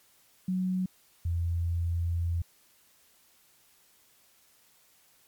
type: tone pair in turn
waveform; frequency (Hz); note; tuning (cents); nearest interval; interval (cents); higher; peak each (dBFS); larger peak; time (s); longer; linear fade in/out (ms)
sine; 185 / 85.12; F#3 / F2; 0 / -44; octave + minor second; 1344; first; -26; neither; 0.48-0.86 / 1.25-2.42; second; 5
effects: white hiss -63 dBFS RMS until 5.27 s + MP3 96 kbps

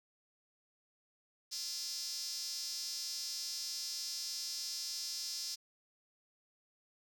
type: tone with high-pass filter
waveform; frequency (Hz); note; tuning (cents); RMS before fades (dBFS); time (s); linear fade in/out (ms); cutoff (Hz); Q
sawtooth; 343.3; F4; -30; -41; 1.51-5.56; 20; 5100; 5.2
effects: none

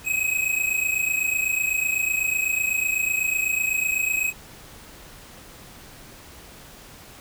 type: tone pair together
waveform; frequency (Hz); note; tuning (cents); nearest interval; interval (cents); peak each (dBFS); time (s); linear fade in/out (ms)
square; 2526 / 2554; D#7 / D#7; +26 / +45; unison; 19; -25; 0.04-4.33; 50
effects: pink hiss -45 dBFS RMS until 7.2 s

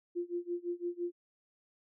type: tone with tremolo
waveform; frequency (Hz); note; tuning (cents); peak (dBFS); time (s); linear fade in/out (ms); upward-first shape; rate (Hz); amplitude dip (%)
sine; 349.2; F4; 0; -31; 0.15-1.12; 20; sine; 5.9; 95
effects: none

